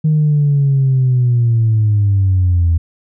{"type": "linear sweep", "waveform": "sine", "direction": "down", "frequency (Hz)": [156.2, 81.7], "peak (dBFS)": -8, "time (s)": [0.04, 2.78], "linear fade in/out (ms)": 10, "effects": ["tanh soft clip ceiling -6 dBFS"]}